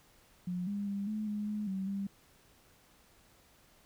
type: tone with pitch steps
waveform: sine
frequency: 179 / 202.5 / 199.8 / 214.2 / 208.5 / 210.5 / 191.3 / 197.8 Hz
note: F3 / G#3 / G3 / A3 / G#3 / G#3 / G3 / G3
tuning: +43 / -43 / +33 / -46 / +7 / +24 / -42 / +16 cents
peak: -33 dBFS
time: 0.47-2.07 s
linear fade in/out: 5 ms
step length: 200 ms
effects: pink hiss -64 dBFS RMS until 3.85 s